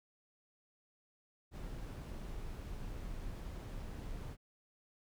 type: noise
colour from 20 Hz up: brown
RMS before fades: -44 dBFS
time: 1.51-4.37 s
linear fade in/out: 50 ms
effects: none